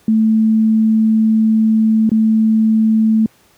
sine tone with dropouts, 220 Hz, A3, in tune, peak -9 dBFS, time 0.08-3.26 s, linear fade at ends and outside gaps 2 ms, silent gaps 2.093-2.116 s, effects pink hiss -52 dBFS RMS until 3.57 s + high-pass 80 Hz 12 dB/octave

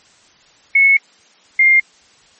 sine tone pair in turn, 2197 / 2113 Hz, C#7 / C7, -16 / +16 cents, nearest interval minor second, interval 68 cents, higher first, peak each -7 dBFS, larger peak neither, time 0.75-0.97 / 1.59-1.8 s, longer first, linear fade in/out 5 ms, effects white hiss -50 dBFS RMS until 2.39 s + MP3 32 kbps

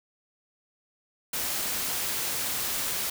white noise, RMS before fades -30 dBFS, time 1.33-3.1 s, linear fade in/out 5 ms, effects none

